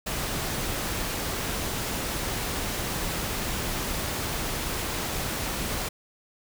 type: noise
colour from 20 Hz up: pink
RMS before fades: -30 dBFS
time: 0.06-5.89 s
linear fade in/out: 10 ms
effects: none

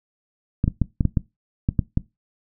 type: clicks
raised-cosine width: 5 ms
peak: -6 dBFS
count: 9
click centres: 0.641 / 0.679 / 0.817 / 1.008 / 1.053 / 1.172 / 1.689 / 1.792 / 1.974 s
effects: noise-tail reverb RT60 0.2 s tail -19 dB re dry

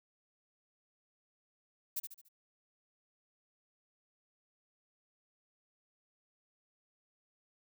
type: noise with echo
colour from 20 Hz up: violet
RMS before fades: -36 dBFS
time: 1.96-2 s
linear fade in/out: 10 ms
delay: 72 ms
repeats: 4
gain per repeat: -7 dB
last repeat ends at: 2.288 s
effects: none

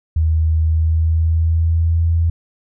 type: tone with pitch glide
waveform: sine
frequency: 79.6 to 83.08 Hz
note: D#2 to E2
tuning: +40 to +14 cents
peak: -12 dBFS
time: 0.16-2.3 s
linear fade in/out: 5 ms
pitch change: +74 cents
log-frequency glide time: 0.61-2.04 s
effects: none

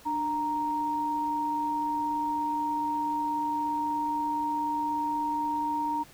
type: tone pair together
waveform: sine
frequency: 297.2 / 932.3 Hz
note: D4 / A#5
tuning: +21 / 0 cents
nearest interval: octave + minor sixth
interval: 1979 cents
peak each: -34 / -27 dBFS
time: 0.05-6.04 s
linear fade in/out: 20 ms
effects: pink hiss -53 dBFS RMS until 6.13 s

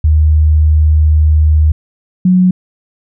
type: tone pair in turn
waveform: sine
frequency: 77 / 183.14 Hz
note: D#2 / F#3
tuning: -17 / -17 cents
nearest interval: octave + minor third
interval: 1500 cents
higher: second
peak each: -5 dBFS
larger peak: neither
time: 0.04-1.72 / 2.25-2.51 s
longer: first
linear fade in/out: 5 ms
effects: none

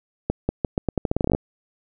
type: accelerating click train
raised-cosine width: 2 ms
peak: -7 dBFS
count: 16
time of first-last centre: 0.3-1.349 s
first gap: 190 ms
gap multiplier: 0.83
effects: none

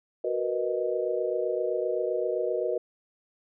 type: chord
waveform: sine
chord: B major seventh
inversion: second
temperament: equal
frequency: 370 / 466.2 / 493.9 / 622.3 Hz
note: F#4 / A#4 / B4 / D#5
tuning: 0 / 0 / 0 / 0 cents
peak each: -31 dBFS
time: 0.24-2.78 s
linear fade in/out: 5 ms
effects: none

